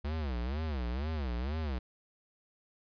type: tone with vibrato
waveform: square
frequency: 68.7 Hz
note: C#2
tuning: 15 cents flat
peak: -33 dBFS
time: 0.04-1.79 s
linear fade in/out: 10 ms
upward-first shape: sine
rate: 2.1 Hz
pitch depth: 270 cents each way
effects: resampled to 11025 Hz